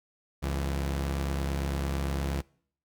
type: tone pair together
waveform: sawtooth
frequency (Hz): 68.8 / 167.27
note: C#2 / E3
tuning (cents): -12 / +26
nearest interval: octave + minor third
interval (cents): 1538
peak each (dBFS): -25 / -33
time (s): 0.42-2.42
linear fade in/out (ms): 20
effects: noise-tail reverb RT60 0.6 s tail -25 dB re dry